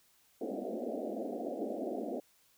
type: band-pass noise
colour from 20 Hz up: pink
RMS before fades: -38 dBFS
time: 0.41-2.2 s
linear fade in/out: 5 ms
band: 210 to 730 Hz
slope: 96 dB/octave
effects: white hiss -68 dBFS RMS until 2.57 s